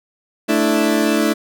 30% pulse chord, A suspended fourth, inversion none, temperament equal, 220 / 293.7 / 329.6 Hz, A3 / D4 / E4, 0 / 0 / 0 cents, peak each -16 dBFS, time 0.48-1.34 s, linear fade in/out 20 ms, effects none

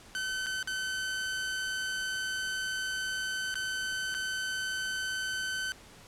sawtooth tone with dropouts, 1526 Hz, G6, 47 cents flat, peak -28 dBFS, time 0.15-5.72 s, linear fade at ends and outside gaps 0 ms, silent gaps 0.461-0.467 / 0.628-0.674 / 3.542-3.555 / 4.142-4.148 s, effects pink hiss -53 dBFS RMS until 6.07 s + low-pass 10000 Hz 12 dB/octave

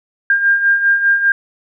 sine beating tone pair, 1600 / 1605 Hz, G6 / G6, +35 / +40 cents, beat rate 5 Hz, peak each -18 / -11 dBFS, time 0.3-1.32 s, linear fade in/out 2 ms, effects none

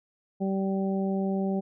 harmonic tone, 193.4 Hz, G3, 23 cents flat, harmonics 1 / 2 / 3 / 4, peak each -26 / -32 / -36 / -38 dBFS, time 0.4-1.61 s, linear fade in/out 20 ms, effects none

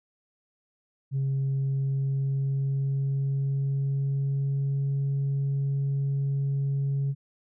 sine tone with pitch glide, 135.8 to 138.49 Hz, C#3 to C#3, -35 to -1 cents, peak -22 dBFS, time 1.11-7.15 s, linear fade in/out 50 ms, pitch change +34 cents, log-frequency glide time 1.35-4.93 s, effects tanh soft clip ceiling -22 dBFS

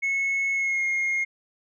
sine tone with pitch glide, 2191 to 2140 Hz, C#7 to C7, -21 to +38 cents, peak -20 dBFS, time 0.02-1.25 s, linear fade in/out 20 ms, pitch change -41 cents, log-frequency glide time 0.53-0.84 s, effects tanh soft clip ceiling -21 dBFS

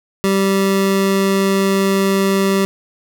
square tone pair together, 194.6 / 389.2 Hz, G3 / G4, -12 / -12 cents, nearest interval octave, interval 1200 cents, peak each -16 / -17 dBFS, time 0.24-2.65 s, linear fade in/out 0 ms, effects none

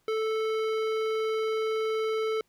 sine tone with hard clipping, 439.3 Hz, A4, 3 cents flat, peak -28 dBFS, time 0.08-2.41 s, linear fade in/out 2 ms, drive 15 dB, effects pink hiss -71 dBFS RMS until 2.48 s

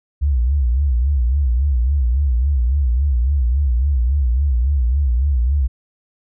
sine tone with vibrato, 65.41 Hz, C2, in tune, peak -13 dBFS, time 0.21-5.68 s, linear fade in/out 20 ms, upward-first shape sine, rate 3.6 Hz, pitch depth 190 cents each way, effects none

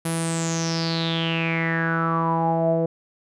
sawtooth tone with low-pass filter sweep, 164.81 Hz, E3, in tune, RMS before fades -23 dBFS, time 0.05-2.86 s, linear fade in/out 5 ms, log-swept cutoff 11000 to 550 Hz, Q 8.4, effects none

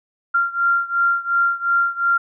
sine beating tone pair, 1384 / 1386.8 Hz, F6 / F6, -16 / -13 cents, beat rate 2.8 Hz, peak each -18 / -20 dBFS, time 0.34-2.18 s, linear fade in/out 10 ms, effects none

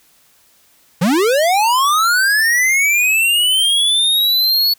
square linear sweep, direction up, 155.3 to 4435 Hz, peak -12 dBFS, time 1.01-4.74 s, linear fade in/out 10 ms, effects white hiss -53 dBFS RMS until 4.78 s

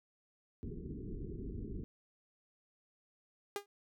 pink low-pass noise, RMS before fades -43 dBFS, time 0.63-1.84 s, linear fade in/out 0 ms, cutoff 430 Hz, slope 96 dB/octave
sawtooth tone with exponential decay, 405.6 Hz, G#4, 41 cents flat, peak -29 dBFS, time 3.56-3.66 s, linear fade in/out 1 ms, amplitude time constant 21 ms
effects none

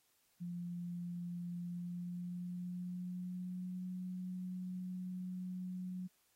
sine tone with pitch glide, 174.61 to 182.87 Hz, F3 to F#3, 0 to -20 cents, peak -40 dBFS, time 0.4-6.08 s, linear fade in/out 20 ms, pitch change +80 cents, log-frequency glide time 1.6-3.85 s, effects white hiss -75 dBFS RMS until 6.35 s + AAC 48 kbps

